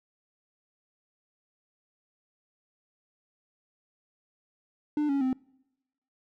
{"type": "tone with pitch steps", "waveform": "triangle", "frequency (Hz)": [298.1, 278.1, 259.5], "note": ["D4", "C#4", "C4"], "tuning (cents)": [26, 6, -14], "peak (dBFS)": -22, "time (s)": [4.97, 5.33], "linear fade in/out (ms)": 2, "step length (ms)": 120, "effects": ["noise-tail reverb RT60 0.9 s tail -26 dB re dry"]}